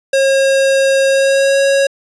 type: tone with pitch glide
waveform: square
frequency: 541 to 550.8 Hz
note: C#5 to C#5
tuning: -42 to -11 cents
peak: -10 dBFS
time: 0.13-1.87 s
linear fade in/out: 5 ms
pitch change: +31 cents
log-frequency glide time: 1.07-1.62 s
effects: resampled to 22050 Hz + 8-bit